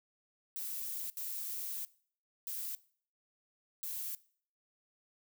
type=noise bursts at uneven times; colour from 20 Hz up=violet; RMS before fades=-40 dBFS; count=4; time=0.56-1.1 / 1.17-1.85 / 2.47-2.75 / 3.83-4.15 s; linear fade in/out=0 ms; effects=noise-tail reverb RT60 0.5 s tail -20 dB re dry

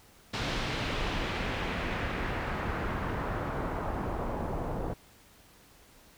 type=noise with low-pass filter sweep; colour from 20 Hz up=pink; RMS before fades=-33 dBFS; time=0.33-4.94 s; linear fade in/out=10 ms; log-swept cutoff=4100 to 720 Hz; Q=1.2; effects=pink hiss -58 dBFS RMS until 6.17 s

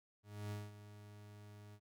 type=tone with ADSR envelope; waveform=40% pulse; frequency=103.83 Hz; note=G#2; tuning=in tune; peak=-40 dBFS; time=0.23-1.8 s; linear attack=280 ms; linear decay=200 ms; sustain=-13 dB; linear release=63 ms; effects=none

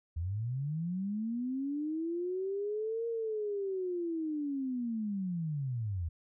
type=linear two-way sweep; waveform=sine; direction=up then down; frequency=77.6 to 466.2 to 78 Hz; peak=-32 dBFS; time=0.16-6.09 s; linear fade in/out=10 ms; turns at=3.07 s; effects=none

